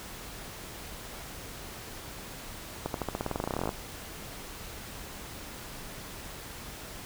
accelerating click train, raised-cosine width 1 ms, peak -16 dBFS, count 21, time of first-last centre 2.86-3.692 s, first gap 82 ms, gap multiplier 0.92, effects pink hiss -43 dBFS RMS until 7.05 s

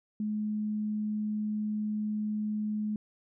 sine tone, 212.2 Hz, G#3, 38 cents sharp, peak -29 dBFS, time 0.2-2.96 s, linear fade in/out 2 ms, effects none

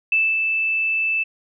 sine tone with ADSR envelope, 2637 Hz, E7, in tune, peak -14 dBFS, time 0.12-1.24 s, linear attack 3 ms, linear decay 240 ms, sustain -4 dB, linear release 16 ms, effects none

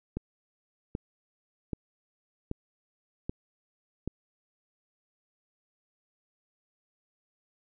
click train, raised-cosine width 3 ms, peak -19 dBFS, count 6, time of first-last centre 0.17-4.076 s, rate 1.28 Hz, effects none

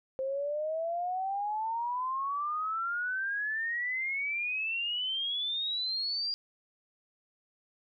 sine exponential sweep, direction up, 523.3 to 4826 Hz, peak -30 dBFS, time 0.19-6.34 s, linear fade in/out 0 ms, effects none

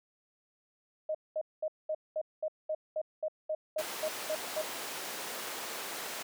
sine tone bursts, 622.3 Hz, D#5, in tune, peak -30 dBFS, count 14, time 1.09-4.618 s, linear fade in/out 5 ms, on 57 ms, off 210 ms
pink high-pass noise, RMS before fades -40 dBFS, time 3.78-6.23 s, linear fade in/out 10 ms, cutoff 450 Hz, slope 12 dB/octave
effects none

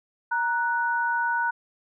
sine tone pair together, 937 / 1480 Hz, A#5 / F#6, +9 / 0 cents, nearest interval minor sixth, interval 791 cents, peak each -25 dBFS, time 0.31-1.51 s, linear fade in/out 10 ms, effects none

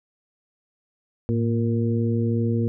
harmonic tone with a mistuned harmonic, 116.54 Hz, A#2, in tune, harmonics 1 / 2 / 3 / 4, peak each -22 / -24 / -30 / -30 dBFS, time 1.29-2.68 s, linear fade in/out 0 ms, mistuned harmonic 1, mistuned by -86 cents, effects none

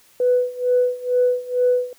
sine tone with tremolo, 496.3 Hz, B4, 8 cents sharp, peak -12 dBFS, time 0.2-1.93 s, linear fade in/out 2 ms, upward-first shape sine, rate 2.2 Hz, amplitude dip 90%, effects tanh soft clip ceiling -8 dBFS + white hiss -54 dBFS RMS until 1.98 s

